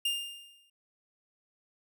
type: tone with exponential decay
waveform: 45% pulse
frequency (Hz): 2807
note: F7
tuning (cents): +8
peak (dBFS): -26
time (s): 0.05-0.7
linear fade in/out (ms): 5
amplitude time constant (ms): 140
effects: none